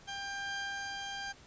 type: tone pair together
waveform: sawtooth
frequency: 795 / 1589 Hz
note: G5 / G6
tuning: +24 / +23 cents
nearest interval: octave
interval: 1199 cents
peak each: -38 / -35 dBFS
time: 0.07-1.33 s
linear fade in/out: 20 ms
effects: pink hiss -57 dBFS RMS until 1.46 s + resampled to 16000 Hz